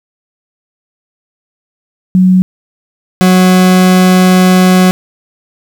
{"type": "tone pair in turn", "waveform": ["sine", "40% pulse"], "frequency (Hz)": [185, 184.14], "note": ["F#3", "F#3"], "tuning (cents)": [0, -8], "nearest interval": "unison", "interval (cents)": 8, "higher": "first", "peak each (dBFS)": -3, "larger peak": "neither", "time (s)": [[2.15, 2.42], [3.21, 4.91]], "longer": "second", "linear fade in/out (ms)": 0, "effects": ["7-bit"]}